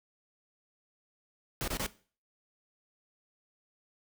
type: noise bursts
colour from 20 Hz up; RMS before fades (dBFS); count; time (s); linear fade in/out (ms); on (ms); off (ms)
pink; -34; 3; 1.61-1.864; 0; 68; 25
effects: noise-tail reverb RT60 0.4 s tail -18 dB re dry